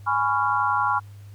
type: chord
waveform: sine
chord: C# dominant seventh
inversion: second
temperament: just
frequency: 831.5 / 997.9 / 1108.7 / 1385.9 Hz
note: G#5 / B5 / C#6 / E#6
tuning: +2 / +18 / 0 / -14 cents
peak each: -25 dBFS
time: 0.06-1 s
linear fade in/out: 20 ms
effects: added 101 Hz sine -40 dBFS peak until 1.34 s + pink hiss -58 dBFS RMS until 1.34 s